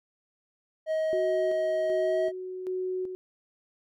triangle tone with pitch glide, 632 to 638.2 Hz, D#5 to D#5, +27 to +44 cents, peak -23 dBFS, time 0.86-2.32 s, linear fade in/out 50 ms, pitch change +17 cents, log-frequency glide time 1.98-2.2 s
sine tone with tremolo, 370 Hz, F#4, in tune, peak -28 dBFS, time 1.13-3.15 s, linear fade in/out 0 ms, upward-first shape square, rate 1.3 Hz, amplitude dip 50%
effects none

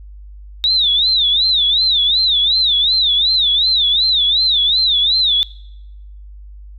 sine tone with vibrato, 3729 Hz, A#7, in tune, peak -11 dBFS, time 0.64-5.43 s, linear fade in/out 0 ms, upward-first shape sine, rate 2.7 Hz, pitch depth 180 cents each way, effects noise-tail reverb RT60 0.9 s tail -23 dB re dry + added 50 Hz sine -33 dBFS peak until 6.78 s

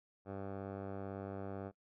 10% pulse tone with low-pass filter, 98 Hz, G2, in tune, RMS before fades -44 dBFS, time 0.25-1.72 s, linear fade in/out 50 ms, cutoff 960 Hz, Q 1.8, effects noise-tail reverb RT60 0.1 s tail -20 dB re dry

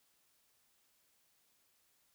silence, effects white hiss -74 dBFS RMS until 2.14 s

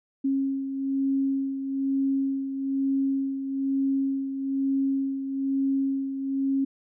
sine beating tone pair, 271.4 / 272.5 Hz, C#4 / C#4, -36 / -29 cents, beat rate 1.1 Hz, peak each -24 / -32 dBFS, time 0.24-6.65 s, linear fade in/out 10 ms, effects none

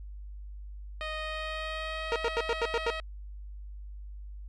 10% pulse tone with pitch glide, 622 to 637.6 Hz, D#5 to D#5, -1 to +42 cents, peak -25 dBFS, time 1.01-3 s, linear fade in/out 0 ms, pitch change +43 cents, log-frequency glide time 1.19-2.24 s
sawtooth tone bursts, 465.4 Hz, A#4, 3 cents flat, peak -22 dBFS, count 7, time 2.12-2.902 s, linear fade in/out 0 ms, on 38 ms, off 86 ms
effects added 50 Hz sine -40 dBFS peak until 4.48 s + low-pass 4000 Hz 12 dB/octave

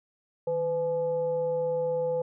sine tone with frequency modulation, 504 Hz, B4, 35 cents sharp, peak -25 dBFS, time 0.47-2.22 s, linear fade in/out 5 ms, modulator 348 Hz, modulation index 0.38, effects none

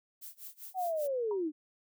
violet noise with tremolo, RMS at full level -45 dBFS, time 0.21-1.08 s, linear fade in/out 20 ms, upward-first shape sine, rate 5.1 Hz, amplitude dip 95%
sine linear sweep, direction down, 765 to 290 Hz, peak -30 dBFS, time 0.74-1.52 s, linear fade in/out 50 ms
sine tone with exponential decay, 949 Hz, A#5, 31 cents sharp, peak -37 dBFS, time 1.31-1.43 s, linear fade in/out 2 ms, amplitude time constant 25 ms
effects none

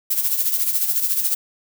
violet noise with tremolo, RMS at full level -18 dBFS, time 0.1-1.35 s, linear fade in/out 10 ms, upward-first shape sine, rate 14 Hz, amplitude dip 60%, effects none

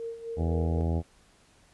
sine tone with tremolo, 460 Hz, A#4, 23 cents flat, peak -32 dBFS, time 0-0.81 s, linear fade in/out 0 ms, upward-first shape sine, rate 3.9 Hz, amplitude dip 70%
harmonic tone, 82.41 Hz, E2, in tune, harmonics 1 / 2 / 3 / 4 / 5 / 6 / 7 / 8 / 9 / 10, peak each -26 / -32 / -36 / -38 / -40 / -42 / -43 / -44 / -45 / -46 dBFS, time 0.36-1.03 s, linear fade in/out 50 ms
effects pink hiss -61 dBFS RMS until 1.73 s + resampled to 24000 Hz

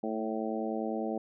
harmonic tone with a mistuned harmonic, 110 Hz, A2, in tune, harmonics 2 / 3 / 4 / 5 / 6 / 7, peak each -35 / -37 / -38 / -39 / -40 / -40 dBFS, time 0.03-1.18 s, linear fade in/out 5 ms, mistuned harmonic 2, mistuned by +20 cents, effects none

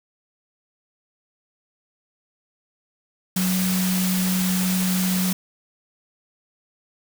sine tone in noise, 185 Hz, F#3, in tune, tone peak -20 dBFS, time 3.36-5.33 s, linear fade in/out 5 ms, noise white, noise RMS -27 dBFS, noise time 3.36-5.33 s, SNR +4 dB, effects none

